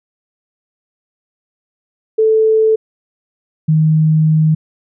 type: tone pair in turn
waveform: sine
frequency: 439.2 / 156.54 Hz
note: A4 / D#3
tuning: -3 / +11 cents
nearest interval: octave + tritone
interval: 1786 cents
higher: first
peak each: -8 dBFS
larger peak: neither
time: 2.18-2.76 / 3.68-4.55 s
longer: second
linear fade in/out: 10 ms
effects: none